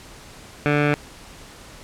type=tone with low-pass filter; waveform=15% pulse; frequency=146.83 Hz; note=D3; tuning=in tune; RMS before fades=-19 dBFS; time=0.66-0.94 s; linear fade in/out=0 ms; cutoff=2200 Hz; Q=2.6; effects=pink hiss -43 dBFS RMS until 1.83 s + low-pass 10000 Hz 12 dB/octave